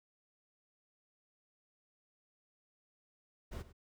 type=noise with echo; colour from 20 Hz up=brown; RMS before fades=-41 dBFS; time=3.51-3.63 s; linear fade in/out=20 ms; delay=99 ms; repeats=1; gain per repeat=-15 dB; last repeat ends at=3.729 s; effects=none